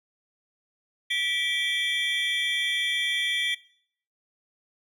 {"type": "tone cluster", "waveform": "triangle", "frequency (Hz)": [1956, 2322, 3224, 3470], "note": ["B6", "D7", "G7", "A7"], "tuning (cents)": [-17, -20, 48, -25], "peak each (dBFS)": -28, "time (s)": [1.1, 3.55], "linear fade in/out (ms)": 10, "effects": ["noise-tail reverb RT60 0.6 s tail -21 dB re dry"]}